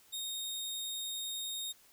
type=tone; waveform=sawtooth; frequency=3710 Hz; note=A#7; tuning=9 cents flat; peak=-34 dBFS; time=0.12-1.73 s; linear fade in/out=20 ms; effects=white hiss -63 dBFS RMS until 1.92 s